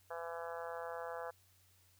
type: harmonic tone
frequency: 168 Hz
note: E3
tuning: 33 cents sharp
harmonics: 3 / 4 / 5 / 6 / 7 / 8 / 9 / 10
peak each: -45 / -47 / -49 / -51 / -52 / -53 / -54 / -55 dBFS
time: 0.1-1.31 s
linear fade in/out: 10 ms
effects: added 92 Hz sine -70 dBFS peak until 1.99 s + white hiss -70 dBFS RMS until 1.99 s